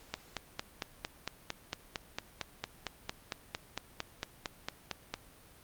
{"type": "click train", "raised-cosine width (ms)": 0.2, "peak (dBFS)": -17, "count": 23, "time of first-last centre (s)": [0.14, 5.14], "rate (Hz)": 4.4, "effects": ["pink hiss -58 dBFS RMS until 5.63 s", "Opus 48 kbps"]}